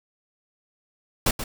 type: noise with echo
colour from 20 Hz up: pink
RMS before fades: -20 dBFS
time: 1.26-1.31 s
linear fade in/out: 5 ms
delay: 130 ms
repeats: 1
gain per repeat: -10 dB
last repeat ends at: 1.44 s
effects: none